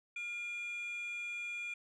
sine tone with frequency modulation, 2408 Hz, D7, 43 cents sharp, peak -36 dBFS, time 0.16-1.74 s, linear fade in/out 5 ms, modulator 996 Hz, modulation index 0.26, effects tanh soft clip ceiling -37 dBFS

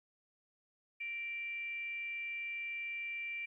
sine tone with frequency modulation, 2349 Hz, D7, in tune, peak -38 dBFS, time 1-3.46 s, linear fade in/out 10 ms, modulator 477 Hz, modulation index 0.29, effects 13-bit

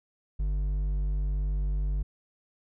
triangle tone with hard clipping, 49.25 Hz, G1, 9 cents sharp, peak -27 dBFS, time 0.39-2.03 s, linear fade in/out 10 ms, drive 9 dB, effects none

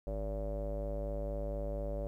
square tone with low-pass filter, 52.1 Hz, G#1, 6 cents sharp, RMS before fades -37 dBFS, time 0.07-2.07 s, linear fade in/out 0 ms, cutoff 570 Hz, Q 7.3, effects 12-bit

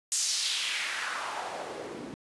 white noise with band-pass filter sweep, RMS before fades -33 dBFS, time 0.12-2.14 s, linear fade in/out 0 ms, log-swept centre 7100 to 240 Hz, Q 2, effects resampled to 24000 Hz

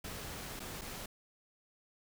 pink noise with dropouts, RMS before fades -44 dBFS, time 0.04-1.06 s, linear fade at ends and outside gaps 5 ms, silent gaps 0.595-0.601 / 0.812-0.816 s, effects none

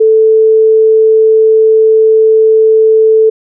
sine tone, 440 Hz, A4, in tune, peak -3 dBFS, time 0-3.3 s, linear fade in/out 10 ms, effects none

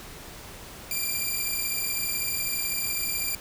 5% pulse beating tone pair, 2366 / 2382 Hz, D7 / D7, +12 / +24 cents, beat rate 16 Hz, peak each -21 / -19 dBFS, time 0.91-3.35 s, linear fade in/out 2 ms, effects pink hiss -43 dBFS RMS until 3.4 s

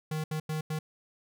square tone bursts at uneven times, 155.5 Hz, D#3, 1 cent flat, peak -31 dBFS, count 4, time 0.11-0.24 / 0.31-0.4 / 0.49-0.61 / 0.7-0.79 s, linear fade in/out 5 ms, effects none

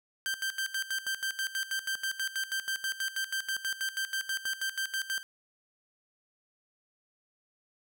sawtooth tone with tremolo, 1568 Hz, G6, in tune, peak -26 dBFS, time 0.26-5.23 s, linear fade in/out 0 ms, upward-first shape square, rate 6.2 Hz, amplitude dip 80%, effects none

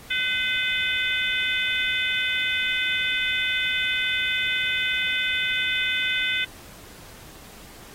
harmonic tone with a mistuned harmonic, 505 Hz, B4, 39 cents sharp, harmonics 3 / 4 / 5 / 6 / 7, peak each -28 / -27 / -29 / -31 / -28 dBFS, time 0.1-6.45 s, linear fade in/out 10 ms, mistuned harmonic 4, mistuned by +24 cents, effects pink hiss -46 dBFS RMS until 7.94 s + AAC 48 kbps

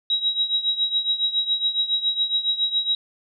sine tone with tremolo, 3840 Hz, B7, 49 cents flat, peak -16 dBFS, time 0.1-2.95 s, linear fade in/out 2 ms, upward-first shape triangle, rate 7.2 Hz, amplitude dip 85%, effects none

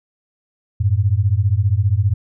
sine beating tone pair, 93 / 108 Hz, F#2 / A2, +9 / -32 cents, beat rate 15 Hz, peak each -16 dBFS, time 0.8-2.14 s, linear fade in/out 10 ms, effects none

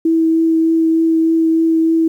sine tone with vibrato, 325.2 Hz, E4, 23 cents flat, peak -10 dBFS, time 0.05-2.08 s, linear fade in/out 5 ms, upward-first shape triangle, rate 3.3 Hz, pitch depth 12 cents each way, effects 8-bit

